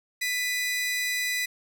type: tone pair together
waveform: sawtooth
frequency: 1990 / 2465 Hz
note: B6 / D#7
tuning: +13 / -17 cents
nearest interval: major third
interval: 370 cents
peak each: -23 / -31 dBFS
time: 0.21-1.46 s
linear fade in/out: 10 ms
effects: none